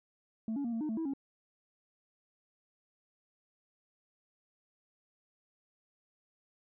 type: tone with pitch steps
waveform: sine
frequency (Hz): 221.9 / 282.6 / 235 / 227.2 / 305 / 221.1 / 324.8 / 275.2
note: A3 / C#4 / A#3 / A#3 / D#4 / A3 / E4 / C#4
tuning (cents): +15 / +34 / +14 / -44 / -34 / +9 / -26 / -12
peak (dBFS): -30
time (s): 0.48-1.136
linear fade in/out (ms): 2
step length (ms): 82
effects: tanh soft clip ceiling -31 dBFS